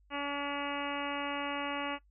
harmonic tone, 284.9 Hz, C#4, 48 cents sharp, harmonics 1 / 2 / 3 / 4 / 5 / 6 / 7 / 8 / 9 / 10, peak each -39 / -41 / -41 / -40 / -44 / -45 / -45 / -46 / -47 / -44 dBFS, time 0.1-1.99 s, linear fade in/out 50 ms, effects noise-tail reverb RT60 0.1 s tail -18 dB re dry + added 50 Hz sine -62 dBFS peak until 2.1 s

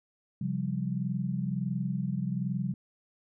sine chord, C suspended fourth, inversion none, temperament equal with one note detuned, 133.87 / 174.61 / 196 Hz, C3 / F3 / G3, +40 / 0 / 0 cents, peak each -33 dBFS, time 0.41-2.74 s, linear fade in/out 5 ms, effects none

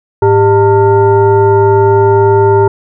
sine tone with frequency modulation, 396.5 Hz, G4, 20 cents sharp, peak -4 dBFS, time 0.22-2.68 s, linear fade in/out 5 ms, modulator 503 Hz, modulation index 0.95, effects none

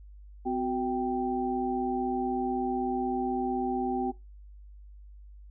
sine tone cluster, 254.3 / 370.3 / 783 Hz, C4 / F#4 / G5, -49 / +1 / -2 cents, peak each -31 dBFS, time 0.45-4.12 s, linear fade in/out 20 ms, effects noise-tail reverb RT60 0.2 s tail -18 dB re dry + added 50 Hz sine -46 dBFS peak until 5.5 s

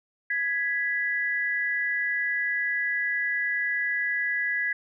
sine tone pair together, 1665 / 1975.5 Hz, G#6 / B6, +4 / 0 cents, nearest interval minor third, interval 296 cents, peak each -27 dBFS, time 0.3-4.73 s, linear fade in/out 5 ms, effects none

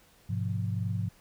sine chord, F diminished, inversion first, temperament equal with one note detuned, 103.83 / 126.43 / 174.61 Hz, Ab2 / Cb3 / F3, 0 / +41 / 0 cents, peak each -30 / -35 / -35 dBFS, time 0.29-1.09 s, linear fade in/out 10 ms, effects pink hiss -61 dBFS RMS until 1.2 s

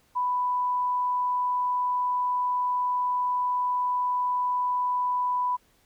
sine tone, 992 Hz, B5, 7 cents sharp, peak -23 dBFS, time 0.15-5.57 s, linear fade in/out 20 ms, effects pink hiss -64 dBFS RMS until 5.85 s

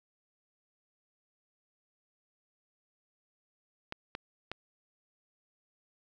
clicks, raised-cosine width 0.3 ms, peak -21 dBFS, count 3, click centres 3.924 / 4.151 / 4.516 s, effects 10-bit

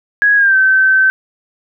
sine tone with pitch glide, 1661.2 to 1541 Hz, G#6 to G6, 0 to -30 cents, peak -7 dBFS, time 0.22-1.1 s, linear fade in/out 0 ms, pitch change -130 cents, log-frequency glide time 0.36-0.56 s, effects none

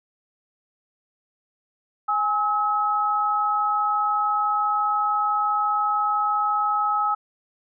sine tone pair together, 830.6 / 1284.7 Hz, G#5 / E6, 0 / -45 cents, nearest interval minor sixth, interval 755 cents, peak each -24 / -21 dBFS, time 2.08-7.15 s, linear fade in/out 10 ms, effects none

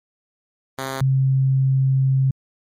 5% pulse / sine tone pair in turn, 133.4 / 133.4 Hz, C3 / C3, +34 / +34 cents, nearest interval unison, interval 0 cents, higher neither, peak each -14 dBFS, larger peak neither, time 0.78-1.01 / 1.01-2.31 s, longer second, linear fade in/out 5 ms, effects MP3 64 kbps

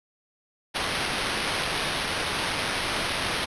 white noise with sample-and-hold, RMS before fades -28 dBFS, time 0.74-3.46 s, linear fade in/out 20 ms, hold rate 7350 Hz, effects resampled to 24000 Hz

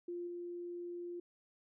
sine tone with level steps, 349.2 Hz, F4, in tune, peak -39 / -41 dBFS, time 0.08-1.2 s, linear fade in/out 5 ms, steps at 0.27 s, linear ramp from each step 5 ms, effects none

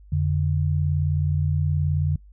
sine tone pair together, 87.4 / 146.35 Hz, F2 / D3, +2 / -6 cents, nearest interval major sixth, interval 892 cents, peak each -22 dBFS, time 0.12-2.16 s, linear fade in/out 5 ms, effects noise-tail reverb RT60 0.1 s tail -23 dB re dry + added 50 Hz sine -45 dBFS peak until 2.32 s

